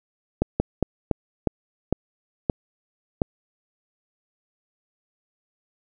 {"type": "slowing click train", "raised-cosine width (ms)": 2, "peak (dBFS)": -6, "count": 8, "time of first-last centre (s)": [0.42, 3.218], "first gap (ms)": 180, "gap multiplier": 1.26, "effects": []}